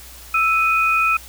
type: tone pair together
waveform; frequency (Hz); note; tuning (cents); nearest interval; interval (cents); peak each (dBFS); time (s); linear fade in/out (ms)
sine; 1318.5 / 2489; E6 / D#7; 0 / 0; major seventh; 1100; -17; 0.34-1.17; 5
effects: added 60 Hz sine -42 dBFS peak until 1.28 s + white hiss -41 dBFS RMS until 1.28 s